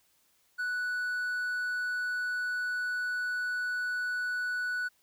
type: tone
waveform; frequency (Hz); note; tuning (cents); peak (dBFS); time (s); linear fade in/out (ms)
triangle; 1480; F#6; 0; -28; 0.58-4.89; 20
effects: white hiss -69 dBFS RMS until 5.02 s